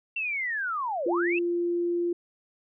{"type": "linear two-way sweep", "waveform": "sine", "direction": "down then up", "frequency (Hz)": [2730, 460.7, 2730], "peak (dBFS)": -27, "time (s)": [0.16, 1.39], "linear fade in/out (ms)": 5, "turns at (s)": 1.07}
{"type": "tone", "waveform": "sine", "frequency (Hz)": 346.6, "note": "F4", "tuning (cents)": -13, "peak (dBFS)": -24, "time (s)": [1.06, 2.13], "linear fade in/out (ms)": 5}
{"effects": []}